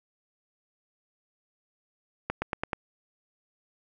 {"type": "accelerating click train", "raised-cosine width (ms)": 0.5, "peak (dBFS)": -13, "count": 5, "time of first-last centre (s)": [2.3, 2.732], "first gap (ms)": 120, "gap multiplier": 0.93, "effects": []}